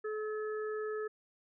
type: harmonic tone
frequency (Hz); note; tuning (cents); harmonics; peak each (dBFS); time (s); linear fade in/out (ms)
429.3; A4; -43; 1 / 3 / 4; -35 / -45 / -47; 0.04-1.08; 10
effects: none